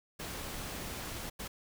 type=noise bursts at uneven times; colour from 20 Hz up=pink; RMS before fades=-41 dBFS; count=2; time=0.19-1.3 / 1.39-1.48 s; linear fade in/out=10 ms; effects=none